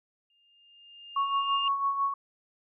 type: tone with exponential growth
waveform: sine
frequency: 2812 Hz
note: F7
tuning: 11 cents sharp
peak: -27 dBFS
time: 0.3-1.68 s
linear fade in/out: 2 ms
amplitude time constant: 300 ms
type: tone with tremolo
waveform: sine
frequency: 1109 Hz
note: C#6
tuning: in tune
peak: -23 dBFS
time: 1.16-2.14 s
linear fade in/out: 5 ms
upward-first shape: sine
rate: 6 Hz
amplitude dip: 55%
effects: none